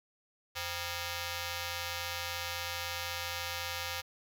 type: ring-modulated tone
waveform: 5% pulse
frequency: 436.3 Hz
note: A4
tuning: 15 cents flat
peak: -21 dBFS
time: 0.55-4.02 s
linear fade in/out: 20 ms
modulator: 351 Hz
effects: none